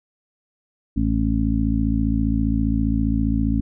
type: harmonic tone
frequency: 55 Hz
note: A1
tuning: in tune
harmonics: 1 / 2 / 3 / 4 / 5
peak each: -22 / -25 / -30 / -23 / -23 dBFS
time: 0.96-3.61 s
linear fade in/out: 10 ms
effects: none